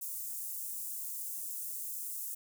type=high-pass noise; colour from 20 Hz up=white; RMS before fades=-40 dBFS; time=0.01-2.35 s; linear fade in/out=10 ms; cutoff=7700 Hz; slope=24 dB/octave; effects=none